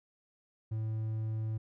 triangle tone, 110 Hz, A2, in tune, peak -30 dBFS, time 0.71-1.58 s, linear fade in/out 10 ms, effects none

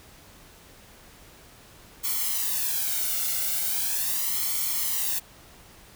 blue noise with flanger, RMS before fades -27 dBFS, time 2.03-5.2 s, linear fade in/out 20 ms, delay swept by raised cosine 0.92 to 1.42 ms, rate 0.39 Hz, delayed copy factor +1, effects pink hiss -51 dBFS RMS until 5.95 s

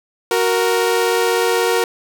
sawtooth tone pair together, 370 / 466.2 Hz, F#4 / A#4, 0 / 0 cents, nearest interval major third, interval 400 cents, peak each -15 / -12 dBFS, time 0.31-1.84 s, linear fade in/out 2 ms, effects none

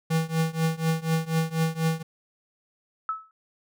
square tone with tremolo, 161.8 Hz, E3, 32 cents flat, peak -20 dBFS, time 0.1-2.03 s, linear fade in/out 10 ms, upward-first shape triangle, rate 4.1 Hz, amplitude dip 95%
sine tone with exponential decay, 1300 Hz, E6, 24 cents flat, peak -22 dBFS, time 3.09-3.31 s, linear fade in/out 1 ms, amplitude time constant 47 ms
effects none

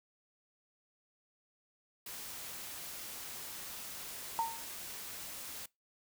white noise, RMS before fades -45 dBFS, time 2.06-5.66 s, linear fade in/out 5 ms
sine tone with exponential decay, 913 Hz, A#5, 36 cents flat, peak -27 dBFS, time 4.39-4.71 s, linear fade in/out 0 ms, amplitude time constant 69 ms
effects noise-tail reverb RT60 0.2 s tail -23 dB re dry

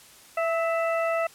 harmonic tone with a mistuned harmonic, 663 Hz, E5, 10 cents sharp, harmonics 1 / 2 / 3 / 4, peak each -24 / -30 / -34 / -36 dBFS, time 0.37-1.27 s, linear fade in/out 5 ms, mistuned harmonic 2, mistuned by -31 cents, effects white hiss -51 dBFS RMS until 1.34 s + low-pass 12000 Hz 12 dB/octave

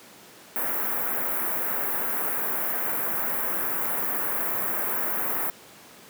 white band-stop noise, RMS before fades -27 dBFS, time 0.56-5.5 s, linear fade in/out 0 ms, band 1800 to 13000 Hz, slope 24 dB/octave, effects pink hiss -48 dBFS RMS until 6.09 s + high-pass 200 Hz 12 dB/octave

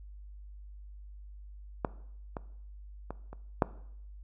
clicks, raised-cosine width 1 ms, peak -14 / -22 / -23 / -30 / -9 dBFS, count 5, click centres 1.848 / 2.368 / 3.106 / 3.33 / 3.622 s, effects noise-tail reverb RT60 0.7 s tail -18 dB re dry + added 50 Hz sine -45 dBFS peak until 4.23 s

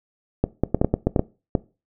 clicks, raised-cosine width 2 ms, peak -4 dBFS, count 10, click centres 0.44 / 0.636 / 0.746 / 0.815 / 0.846 / 0.94 / 1.07 / 1.162 / 1.194 / 1.552 s, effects noise-tail reverb RT60 0.3 s tail -20 dB re dry

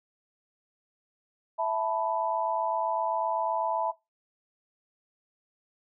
sine chord, E suspended fourth, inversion none, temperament equal, 659.3 / 880 / 987.8 Hz, E5 / A5 / B5, 0 / 0 / 0 cents, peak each -29 / -30 / -31 dBFS, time 1.58-3.92 s, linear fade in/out 20 ms, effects noise-tail reverb RT60 0.2 s tail -19 dB re dry

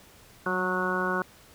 harmonic tone with a mistuned harmonic, 183.4 Hz, F#3, 15 cents flat, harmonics 1 / 2 / 3 / 4 / 5 / 6 / 7 / 8, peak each -33 / -32 / -35 / -39 / -36 / -32 / -36 / -30 dBFS, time 0.46-1.22 s, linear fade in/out 2 ms, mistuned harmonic 1, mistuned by +24 cents, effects pink hiss -54 dBFS RMS until 1.54 s

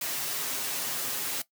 white noise with comb filter, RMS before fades -32 dBFS, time 0.01-1.42 s, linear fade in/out 5 ms, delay 7.4 ms, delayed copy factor +0.7, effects noise-tail reverb RT60 0.1 s tail -17 dB re dry + high-pass 150 Hz 12 dB/octave

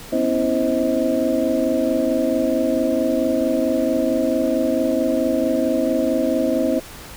sine tone cluster, 248.8 / 273.3 / 326.3 / 524 / 635 Hz, B3 / C#4 / E4 / C5 / D#5, +13 / -24 / -18 / +2 / +35 cents, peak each -23 dBFS, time 0.12-6.8 s, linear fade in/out 10 ms, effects pink hiss -38 dBFS RMS until 7.16 s

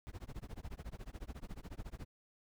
brown noise with tremolo, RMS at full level -43 dBFS, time 0.07-2.05 s, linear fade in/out 0 ms, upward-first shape sine, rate 14 Hz, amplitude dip 100%, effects none

